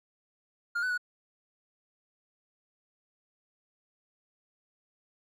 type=tone with pitch steps; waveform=triangle; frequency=1411 / 1498 / 1465 Hz; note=F6 / F#6 / F#6; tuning=+17 / +21 / -18 cents; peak=-26 dBFS; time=0.75-0.978 s; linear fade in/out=10 ms; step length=76 ms; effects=none